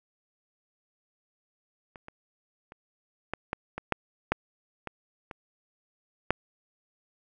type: clicks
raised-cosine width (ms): 0.5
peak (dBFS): -29 / -28 / -30 / -15 / -14 / -19 / -9 / -8 / -20 / -24 / -7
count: 11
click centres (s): 1.958 / 2.084 / 2.721 / 3.336 / 3.531 / 3.78 / 3.923 / 4.32 / 4.873 / 5.312 / 6.306
effects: none